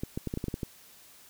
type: clicks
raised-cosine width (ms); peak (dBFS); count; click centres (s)
3; -19; 9; 0.035 / 0.175 / 0.273 / 0.339 / 0.374 / 0.441 / 0.483 / 0.541 / 0.632
effects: white hiss -55 dBFS RMS until 1.29 s